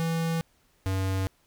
square tone pair in turn, 164.7 / 95.31 Hz, E3 / G2, -1 / -48 cents, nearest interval major sixth, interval 947 cents, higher first, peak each -26 dBFS, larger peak neither, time 0-0.41 / 0.86-1.27 s, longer neither, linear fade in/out 0 ms, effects pink hiss -66 dBFS RMS until 1.46 s

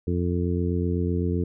harmonic tone, 87.9 Hz, F2, 12 cents sharp, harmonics 1 / 2 / 3 / 4 / 5, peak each -25 / -28 / -30 / -31 / -32 dBFS, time 0.07-1.44 s, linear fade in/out 5 ms, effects none

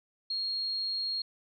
sine tone, 4266 Hz, C8, 33 cents sharp, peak -30 dBFS, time 0.3-1.22 s, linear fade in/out 5 ms, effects none

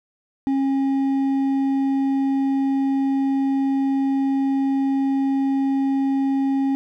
triangle tone with hard clipping, 271.7 Hz, C#4, 35 cents flat, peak -19 dBFS, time 0.47-6.75 s, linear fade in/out 0 ms, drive 8 dB, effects none

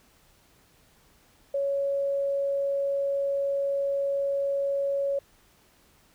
sine tone, 557 Hz, C#5, 8 cents sharp, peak -24 dBFS, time 1.54-5.19 s, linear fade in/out 5 ms, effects pink hiss -61 dBFS RMS until 6.14 s

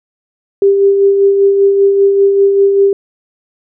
sine tone with tremolo, 396.2 Hz, G4, 18 cents sharp, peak -4 dBFS, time 0.62-2.93 s, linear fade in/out 2 ms, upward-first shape sine, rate 5.1 Hz, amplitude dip 40%, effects none

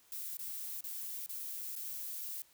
violet noise with dropouts, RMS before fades -42 dBFS, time 0.12-2.42 s, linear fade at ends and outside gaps 1 ms, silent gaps 0.37-0.392 / 0.808-0.84 / 1.262-1.293 / 1.754-1.762 s, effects white hiss -66 dBFS RMS until 2.53 s

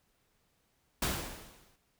pink noise with exponential decay, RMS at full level -29 dBFS, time 1.02-1.76 s, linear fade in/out 5 ms, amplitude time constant 160 ms, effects pink hiss -74 dBFS RMS until 1.99 s

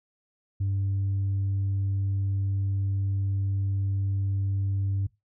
sine tone, 98 Hz, G2, in tune, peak -22 dBFS, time 0.6-5.07 s, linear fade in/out 10 ms, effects noise-tail reverb RT60 0.2 s tail -20 dB re dry + tanh soft clip ceiling -22 dBFS

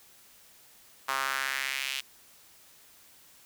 sawtooth tone with high-pass filter sweep, 134.8 Hz, C#3, 48 cents flat, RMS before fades -32 dBFS, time 1.08-2.01 s, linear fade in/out 10 ms, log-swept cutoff 1100 to 2900 Hz, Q 2.4, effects white hiss -57 dBFS RMS until 3.45 s

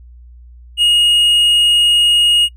sine tone with tanh clipping, 2870 Hz, F7, 47 cents sharp, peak -9 dBFS, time 0.77-2.49 s, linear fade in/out 50 ms, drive 5 dB, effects noise-tail reverb RT60 0.1 s tail -23 dB re dry + added 60 Hz sine -36 dBFS peak until 2.56 s

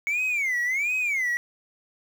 sine tone with vibrato, 2206 Hz, C#7, 9 cents flat, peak -20 dBFS, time 0.07-1.37 s, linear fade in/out 0 ms, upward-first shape sine, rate 1.4 Hz, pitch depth 240 cents each way, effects tanh soft clip ceiling -22 dBFS + 8-bit

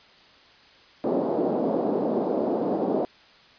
pink band-pass noise, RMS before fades -25 dBFS, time 1.04-3.05 s, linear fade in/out 0 ms, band 230 to 700 Hz, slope 24 dB/octave, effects white hiss -53 dBFS RMS until 3.58 s + resampled to 11025 Hz

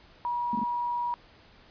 sine tone, 962 Hz, B5, 46 cents flat, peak -27 dBFS, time 0.25-1.14 s, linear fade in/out 0 ms
sine tone bursts, 223 Hz, A3, 23 cents sharp, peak -28 dBFS, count 3, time 0.53-0.636 s, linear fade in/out 2 ms, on 22 ms, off 20 ms
effects pink hiss -56 dBFS RMS until 1.7 s + resampled to 11025 Hz

